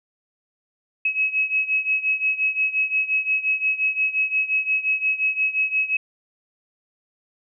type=beating tone pair; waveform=sine; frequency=2562 / 2567.7 Hz; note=E7 / E7; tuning=-50 / -46 cents; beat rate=5.7 Hz; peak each=-21 / -24 dBFS; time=1.05-5.97 s; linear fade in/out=5 ms; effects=none